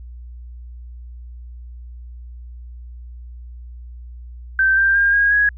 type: tone with pitch steps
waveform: sine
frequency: 1555 / 1581.3 / 1608 / 1635.1 / 1662.8 Hz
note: G6 / G6 / G6 / G#6 / G#6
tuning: -14 / +15 / +44 / -27 / +2 cents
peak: -12 dBFS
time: 4.59-5.49 s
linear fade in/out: 2 ms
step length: 180 ms
effects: added 60 Hz sine -33 dBFS peak until 5.57 s